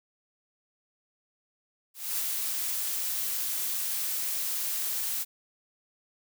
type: noise with ADSR envelope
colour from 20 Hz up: blue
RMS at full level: -29 dBFS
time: 1.94-5.25 s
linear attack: 240 ms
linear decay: 25 ms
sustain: -2 dB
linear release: 34 ms
effects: none